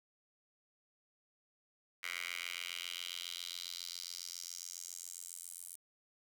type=tone with high-pass filter sweep; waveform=10% pulse; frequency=87.31 Hz; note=F2; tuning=in tune; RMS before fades=-45 dBFS; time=2.03-5.76 s; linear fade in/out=5 ms; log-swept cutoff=2000 to 9600 Hz; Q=2.8; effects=none